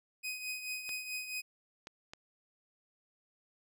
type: tone with tremolo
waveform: sawtooth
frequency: 2506 Hz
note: D#7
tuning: 12 cents sharp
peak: -32 dBFS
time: 0.23-1.42 s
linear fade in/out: 20 ms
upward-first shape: triangle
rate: 4.6 Hz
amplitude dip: 65%
type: clicks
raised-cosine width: 0.2 ms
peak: -28 dBFS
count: 3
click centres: 0.892 / 1.871 / 2.135 s
effects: none